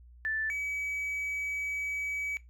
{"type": "tone pair in turn", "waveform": ["sine", "triangle"], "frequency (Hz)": [1760, 2280], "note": ["A6", "C#7"], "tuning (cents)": [0, 48], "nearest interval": "major third", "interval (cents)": 448, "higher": "second", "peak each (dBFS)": [-29, -30], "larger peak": "first", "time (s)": [[0.25, 0.5], [0.5, 2.37]], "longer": "second", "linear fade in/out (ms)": 0, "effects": ["noise-tail reverb RT60 0.2 s tail -19 dB re dry", "added 60 Hz sine -51 dBFS peak until 2.49 s"]}